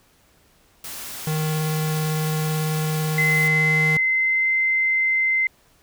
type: noise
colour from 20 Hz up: white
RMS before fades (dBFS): -34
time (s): 0.84-3.48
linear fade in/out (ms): 2
type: tone with vibrato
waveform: square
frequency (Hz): 155.56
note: D#3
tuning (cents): 0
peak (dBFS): -22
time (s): 1.27-3.97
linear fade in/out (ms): 2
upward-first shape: triangle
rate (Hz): 18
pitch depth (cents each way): 11
type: tone with pitch glide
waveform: sine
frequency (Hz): 2047 to 2073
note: C7 to C7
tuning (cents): -38 to -17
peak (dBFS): -17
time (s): 3.18-5.47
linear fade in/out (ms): 2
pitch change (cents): +21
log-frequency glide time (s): 3.5-4.52
effects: pink hiss -58 dBFS RMS until 5.82 s